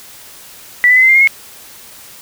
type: tone with pitch steps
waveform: sine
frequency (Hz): 1965 / 1998.2 / 2032 / 2066 / 2101 / 2137 / 2173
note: B6 / B6 / B6 / C7 / C7 / C7 / C#7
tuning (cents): -9 / +20 / +49 / -22 / +7 / +36 / -35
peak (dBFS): -5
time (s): 0.84-1.274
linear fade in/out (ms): 0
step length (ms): 62
effects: white hiss -37 dBFS RMS until 2.21 s